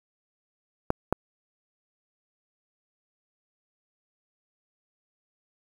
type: clicks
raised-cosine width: 1 ms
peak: -8 dBFS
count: 2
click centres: 0.904 / 1.126 s
effects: 7-bit